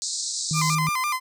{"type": "band-pass noise", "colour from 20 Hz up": "white", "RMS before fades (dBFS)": -29, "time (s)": [0.02, 0.75], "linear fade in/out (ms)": 0, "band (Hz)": [3900, 8400], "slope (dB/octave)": 96}
{"type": "tone", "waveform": "sine", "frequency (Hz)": 157.2, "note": "D#3", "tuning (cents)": 18, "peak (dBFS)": -23, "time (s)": [0.51, 0.89], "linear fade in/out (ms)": 2}
{"type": "tone with vibrato", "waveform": "30% pulse", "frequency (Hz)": 1108.7, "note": "C#6", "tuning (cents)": 0, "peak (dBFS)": -20, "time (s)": [0.53, 1.2], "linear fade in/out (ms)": 50, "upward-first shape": "square", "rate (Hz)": 5.9, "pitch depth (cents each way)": 130}
{"effects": []}